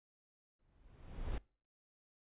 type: noise with exponential growth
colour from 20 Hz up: brown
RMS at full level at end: -36 dBFS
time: 0.59-1.38 s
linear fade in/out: 2 ms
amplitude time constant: 170 ms
effects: noise-tail reverb RT60 0.4 s tail -24 dB re dry + resampled to 8000 Hz